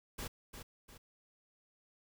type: noise with echo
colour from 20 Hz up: pink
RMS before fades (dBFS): -42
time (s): 0.18-0.28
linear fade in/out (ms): 10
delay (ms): 350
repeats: 2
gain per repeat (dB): -7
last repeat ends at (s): 0.98
effects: none